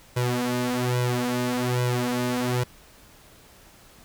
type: tone with flanger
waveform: sawtooth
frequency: 123.6 Hz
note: B2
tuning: 2 cents sharp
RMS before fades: -25 dBFS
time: 0.16-2.64 s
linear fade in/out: 10 ms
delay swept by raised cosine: 2 to 4.8 ms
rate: 1.2 Hz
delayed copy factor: +0.9
effects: pink hiss -52 dBFS RMS until 4.04 s